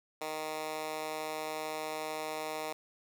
10% pulse tone with high-pass filter, 155.56 Hz, D#3, in tune, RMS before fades -38 dBFS, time 0.21-2.73 s, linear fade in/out 5 ms, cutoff 520 Hz, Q 0.91, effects none

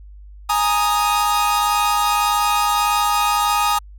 45% pulse chord, Ab suspended second, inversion none, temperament equal, 830.6 / 932.3 / 1244.5 Hz, Ab5 / Bb5 / Eb6, 0 / 0 / 0 cents, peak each -20 / -22 / -19 dBFS, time 0.49-3.79 s, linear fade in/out 10 ms, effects added 50 Hz sine -37 dBFS peak until 3.98 s

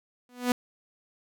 sawtooth tone with exponential growth, 246.9 Hz, B3, in tune, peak -15 dBFS, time 0.29-0.52 s, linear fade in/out 2 ms, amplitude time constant 48 ms, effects none

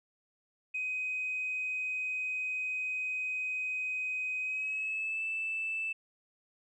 sine tone with pitch glide, 2513 to 2639 Hz, D#7 to E7, +17 to +1 cents, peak -31 dBFS, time 0.74-5.93 s, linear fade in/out 10 ms, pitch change +84 cents, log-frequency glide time 4.41-5.23 s, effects tanh soft clip ceiling -27 dBFS

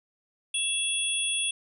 sine tone cluster, 2672 / 3362 / 9420 Hz, E7 / G#7 / D9, +23 / +20 / +4 cents, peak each -32 / -29 / -29 dBFS, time 0.54-1.51 s, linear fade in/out 5 ms, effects none

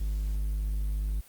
triangle tone, 51.2 Hz, G#1, 24 cents flat, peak -25 dBFS, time 0-1.21 s, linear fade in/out 10 ms, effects white hiss -55 dBFS RMS until 1.28 s + Opus 48 kbps

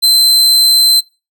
40% pulse tone, 4084 Hz, C8, 43 cents flat, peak -5 dBFS, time 0.02-1.01 s, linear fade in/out 20 ms, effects noise-tail reverb RT60 0.3 s tail -23 dB re dry

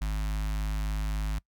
square tone with notch filter, 51.8 Hz, G#1, 4 cents flat, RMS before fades -30 dBFS, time 0.01-1.39 s, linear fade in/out 10 ms, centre 430 Hz, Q 0.65, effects noise-tail reverb RT60 0.1 s tail -23 dB re dry

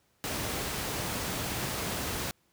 pink noise, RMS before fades -33 dBFS, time 0.24-2.31 s, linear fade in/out 0 ms, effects pink hiss -70 dBFS RMS until 2.52 s + high-pass 60 Hz 12 dB/octave

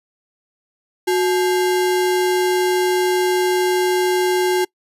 sine tone with sample-and-hold, 365.5 Hz, F#4, 21 cents flat, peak -14 dBFS, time 1.07-4.65 s, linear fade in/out 10 ms, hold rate 1225 Hz, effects noise-tail reverb RT60 0.1 s tail -25 dB re dry + resampled to 32000 Hz

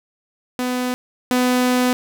sawtooth tone pair in turn, 250.2 / 250.2 Hz, B3 / B3, +23 / +23 cents, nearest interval unison, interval 0 cents, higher neither, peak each -16 / -11 dBFS, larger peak second, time 0.59-0.94 / 1.31-1.93 s, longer second, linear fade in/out 0 ms, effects none

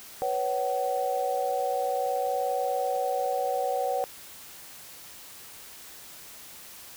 sine chord, B suspended second, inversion none, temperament equal with one note detuned, 493.9 / 554.4 / 754.7 Hz, B4 / C#5 / F#5, 0 / 0 / +34 cents, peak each -31 / -30 / -28 dBFS, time 0.22-4.04 s, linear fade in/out 0 ms, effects white hiss -46 dBFS RMS until 6.96 s

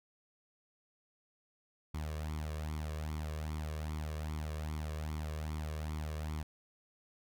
sawtooth tone with flanger, 77 Hz, D#2, 17 cents flat, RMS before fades -39 dBFS, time 1.94-6.43 s, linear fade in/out 5 ms, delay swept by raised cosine 0.88 to 1.82 ms, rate 2.5 Hz, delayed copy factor +0.65, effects none

